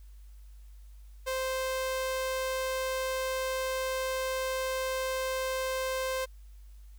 sawtooth tone, 522 Hz, C5, 4 cents flat, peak -26 dBFS, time 1.26-6.26 s, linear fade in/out 20 ms, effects added 50 Hz sine -47 dBFS peak until 6.98 s + white hiss -68 dBFS RMS until 6.98 s

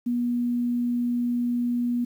sine tone, 241.6 Hz, B3, 38 cents flat, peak -22 dBFS, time 0.06-2.05 s, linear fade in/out 10 ms, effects 9-bit

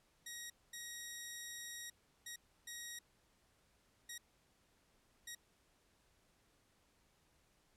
10% pulse tone bursts at uneven times, 1893 Hz, A#6, 26 cents sharp, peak -37 dBFS, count 6, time 0.26-0.5 / 0.73-1.9 / 2.26-2.36 / 2.67-2.99 / 4.09-4.18 / 5.27-5.35 s, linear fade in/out 5 ms, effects pink hiss -74 dBFS RMS until 7.76 s + low-pass 12000 Hz 12 dB/octave

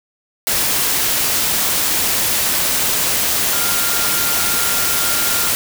sine tone in noise, 1396.9 Hz, F6, in tune, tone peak -26 dBFS, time 3.53-5.5 s, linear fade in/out 0 ms, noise white, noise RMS -17 dBFS, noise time 0.47-5.55 s, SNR -12 dB, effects none

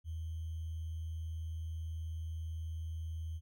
sine tone with sample-and-hold, 80.8 Hz, E2, 34 cents flat, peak -37 dBFS, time 0.04-3.41 s, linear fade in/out 50 ms, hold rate 3150 Hz, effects MP3 64 kbps

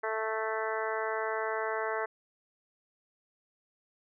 harmonic tone, 220 Hz, A3, in tune, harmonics 2 / 3 / 4 / 5 / 6 / 7 / 8 / 9, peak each -35 / -37 / -38 / -39 / -40 / -40 / -41 / -42 dBFS, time 0.03-2.06 s, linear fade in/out 10 ms, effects none

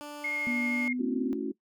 15% pulse tone, 293.7 Hz, D4, in tune, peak -33 dBFS, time 0.01-0.88 s, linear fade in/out 0 ms
sine tone with vibrato, 2144 Hz, C7, 42 cents sharp, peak -29 dBFS, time 0.24-0.93 s, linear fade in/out 5 ms, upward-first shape square, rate 13 Hz, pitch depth 8 cents each way
sine tone with pitch glide, 243 to 255.7 Hz, B3 to C4, -28 to -40 cents, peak -29 dBFS, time 0.47-1.33 s, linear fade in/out 0 ms, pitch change +88 cents, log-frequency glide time 0.71-1.18 s
sine chord, F# minor seventh, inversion first, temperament equal, 220 / 277.2 / 329.6 / 370 Hz, A3 / C#4 / E4 / F#4, 0 / 0 / 0 / 0 cents, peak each -37 / -33 / -37 / -35 dBFS, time 0.99-1.52 s, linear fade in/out 10 ms
effects noise-tail reverb RT60 0.1 s tail -19 dB re dry

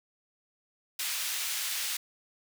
pink high-pass noise, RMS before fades -33 dBFS, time 0.99-1.97 s, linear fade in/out 5 ms, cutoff 2400 Hz, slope 12 dB/octave, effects none

